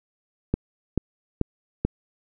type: click train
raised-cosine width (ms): 3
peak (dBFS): -8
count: 4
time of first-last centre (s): 0.54-1.85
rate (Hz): 2.29
effects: none